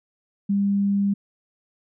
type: tone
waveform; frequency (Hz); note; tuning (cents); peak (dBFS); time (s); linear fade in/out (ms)
sine; 200; G3; +35; -18; 0.49-1.14; 10
effects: none